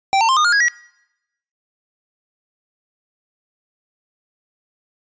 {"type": "tone with pitch steps", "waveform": "square", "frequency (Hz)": [780, 906.4, 1053.3, 1224, 1422.3, 1652.8, 1920.6], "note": ["G5", "A#5", "C6", "D#6", "F6", "G#6", "B6"], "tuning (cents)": [-9, -49, 11, -29, 31, -9, -49], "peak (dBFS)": -13, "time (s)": [0.13, 0.683], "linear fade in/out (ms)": 0, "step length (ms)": 79, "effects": ["noise-tail reverb RT60 0.9 s tail -25 dB re dry", "resampled to 16000 Hz"]}